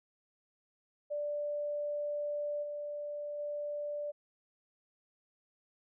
sine tone with level steps, 587.3 Hz, D5, in tune, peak -33 / -37 / -35 dBFS, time 1.1-4.12 s, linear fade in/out 20 ms, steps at 2.62 / 3.38 s, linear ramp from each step 20 ms, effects none

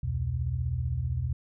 sine tone cluster, 67.6 / 83.2 / 124.2 Hz, C#2 / E2 / B2, -43 / +17 / +10 cents, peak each -34 / -31 / -30 dBFS, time 0.03-1.33 s, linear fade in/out 5 ms, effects none

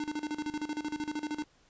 square tone with tremolo, 300 Hz, D4, 37 cents sharp, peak -32 dBFS, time 0-1.44 s, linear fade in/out 2 ms, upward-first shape square, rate 13 Hz, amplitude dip 80%, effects pink hiss -65 dBFS RMS until 1.69 s + resampled to 16000 Hz

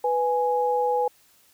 sine tone pair together, 494.9 / 832.3 Hz, B4 / G#5, +4 / +4 cents, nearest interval major sixth, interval 900 cents, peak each -23 dBFS, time 0.04-1.08 s, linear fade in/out 5 ms, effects white hiss -59 dBFS RMS until 1.53 s

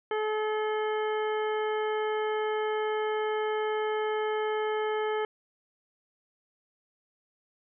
harmonic tone with a mistuned harmonic, 429.4 Hz, A4, 42 cents flat, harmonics 1 / 2 / 3 / 4 / 5 / 7, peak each -28 / -34 / -38 / -40 / -42 / -45 dBFS, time 0.11-5.25 s, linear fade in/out 2 ms, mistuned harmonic 7, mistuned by +43 cents, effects none

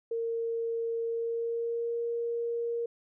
sine tone with pitch glide, 460 to 468.3 Hz, A#4 to A#4, -23 to +8 cents, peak -29 dBFS, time 0.11-2.86 s, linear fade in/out 5 ms, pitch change +31 cents, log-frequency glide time 1.04-1.98 s, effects none

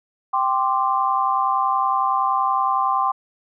sine chord, G suspended fourth, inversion none, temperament just, 784 / 1045.3 / 1176 Hz, G5 / C6 / D6, 0 / -2 / +2 cents, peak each -22 / -20 / -23 dBFS, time 0.33-3.12 s, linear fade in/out 10 ms, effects none

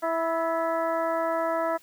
harmonic tone with a mistuned harmonic, 328.6 Hz, E4, 5 cents flat, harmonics 1 / 2 / 3 / 4 / 5 / 6, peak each -34 / -26 / -31 / -32 / -39 / -42 dBFS, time 0.02-1.78 s, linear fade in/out 20 ms, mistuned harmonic 5, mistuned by +52 cents, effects white hiss -57 dBFS RMS until 1.82 s

